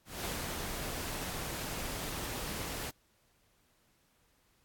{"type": "noise with ADSR envelope", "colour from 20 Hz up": "pink", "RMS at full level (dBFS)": -37, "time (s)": [0.05, 2.91], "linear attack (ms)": 200, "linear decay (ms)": 220, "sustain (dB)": -2, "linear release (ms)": 17, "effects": ["pink hiss -71 dBFS RMS until 4.64 s", "AAC 64 kbps"]}